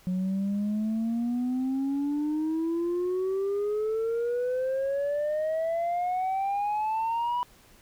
sine exponential sweep, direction up, 181.1 to 985 Hz, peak -23 dBFS, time 0.07-7.43 s, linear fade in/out 0 ms, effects tanh soft clip ceiling -24 dBFS + pink hiss -57 dBFS RMS until 7.81 s

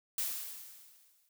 blue noise with exponential decay, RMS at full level -33 dBFS, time 0.18-1.29 s, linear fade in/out 2 ms, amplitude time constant 240 ms, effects none

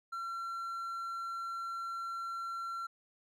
triangle tone, 1360 Hz, F6, 46 cents flat, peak -35 dBFS, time 0.12-2.87 s, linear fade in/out 10 ms, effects none

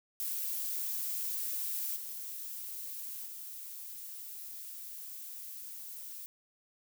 violet noise with level steps, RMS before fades -36 / -42 / -45 dBFS, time 0.2-6.26 s, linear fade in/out 0 ms, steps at 1.96 / 3.26 s, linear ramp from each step 2 ms, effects none

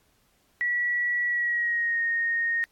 sine tone with pitch glide, 1938 to 1855.8 Hz, B6 to A#6, -33 to -8 cents, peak -23 dBFS, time 0.61-2.64 s, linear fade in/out 0 ms, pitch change -75 cents, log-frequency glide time 1.27-2.01 s, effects pink hiss -66 dBFS RMS until 2.71 s + AAC 64 kbps

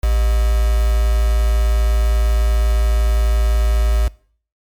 sine tone with quantisation, 55.9 Hz, A1, 28 cents sharp, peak -12 dBFS, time 0.03-4.08 s, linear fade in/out 5 ms, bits 4, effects noise-tail reverb RT60 0.5 s tail -22 dB re dry + MP3 96 kbps

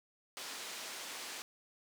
white band-pass noise, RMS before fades -45 dBFS, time 0.37-1.42 s, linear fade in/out 0 ms, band 310 to 6500 Hz, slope 12 dB/octave, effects none

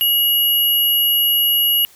sine tone pair together, 2900 / 11600 Hz, F#7 / F#9, -35 / -35 cents, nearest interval 2 octaves, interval 2400 cents, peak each -15 / -16 dBFS, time 0.01-1.85 s, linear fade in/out 0 ms, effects white hiss -48 dBFS RMS until 1.95 s

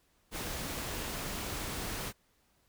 pink noise, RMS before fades -38 dBFS, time 0.31-2.13 s, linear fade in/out 50 ms, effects pink hiss -71 dBFS RMS until 2.68 s

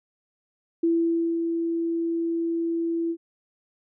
sine tone with ADSR envelope, 333.7 Hz, E4, 21 cents sharp, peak -18 dBFS, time 0.83-3.17 s, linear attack 7 ms, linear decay 540 ms, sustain -5 dB, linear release 65 ms, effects none

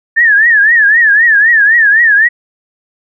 sine tone with vibrato, 1760 Hz, A6, in tune, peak -4 dBFS, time 0.16-2.29 s, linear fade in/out 20 ms, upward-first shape triangle, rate 3.9 Hz, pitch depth 170 cents each way, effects none

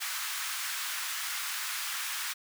pink high-pass noise, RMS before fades -35 dBFS, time 0-2.34 s, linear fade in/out 20 ms, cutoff 1200 Hz, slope 24 dB/octave, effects none

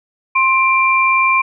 sine tone pair together, 1053 / 2364 Hz, C6 / D7, +11 / +11 cents, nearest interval octave + major second, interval 1400 cents, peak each -13 dBFS, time 0.35-1.42 s, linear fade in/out 10 ms, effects none

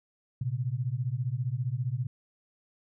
sine beating tone pair, 117.5 / 132.5 Hz, A#2 / C3, +14 / +22 cents, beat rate 15 Hz, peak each -31 dBFS, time 0.41-2.07 s, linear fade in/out 5 ms, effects none

